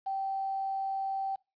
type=tone with quantisation; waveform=sine; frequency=777 Hz; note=G5; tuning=16 cents flat; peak=-30 dBFS; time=0.06-1.36 s; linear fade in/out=10 ms; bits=9; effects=noise-tail reverb RT60 0.3 s tail -25 dB re dry + resampled to 11025 Hz